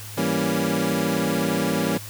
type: chord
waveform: 25% pulse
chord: E diminished seventh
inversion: none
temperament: equal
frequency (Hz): 164.81 / 196 / 233.1 / 277.2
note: E3 / G3 / Bb3 / Db4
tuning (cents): 0 / 0 / 0 / 0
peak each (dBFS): -23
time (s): 0.17-1.98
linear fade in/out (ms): 10
effects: added 105 Hz sine -38 dBFS peak until 2.09 s + white hiss -39 dBFS RMS until 2.09 s